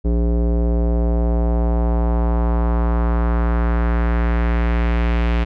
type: tone with low-pass filter sweep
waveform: square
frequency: 58.27 Hz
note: A#1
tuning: in tune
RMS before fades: -17 dBFS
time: 0.04-5.45 s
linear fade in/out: 20 ms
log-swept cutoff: 420 to 2700 Hz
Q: 1.6
effects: none